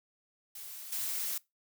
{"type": "noise with level steps", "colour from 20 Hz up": "blue", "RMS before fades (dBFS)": [-45, -35], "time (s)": [0.55, 1.38], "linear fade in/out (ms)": 5, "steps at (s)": 0.92, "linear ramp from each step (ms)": 5, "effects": ["noise-tail reverb RT60 0.2 s tail -22 dB re dry"]}